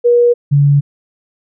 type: tone pair in turn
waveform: sine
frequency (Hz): 480.1 / 142.73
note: B4 / D3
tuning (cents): -49 / -49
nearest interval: octave + major sixth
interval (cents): 2100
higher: first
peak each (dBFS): -6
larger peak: neither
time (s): 0.04-0.34 / 0.51-0.81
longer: neither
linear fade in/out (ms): 20
effects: none